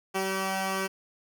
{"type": "tone pair together", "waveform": "10% pulse", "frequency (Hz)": [191.34, 383.7], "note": ["G3", "G4"], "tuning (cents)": [-42, -37], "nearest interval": "octave", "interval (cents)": 1205, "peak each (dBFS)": -22, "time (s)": [0.14, 0.88], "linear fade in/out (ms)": 20, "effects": []}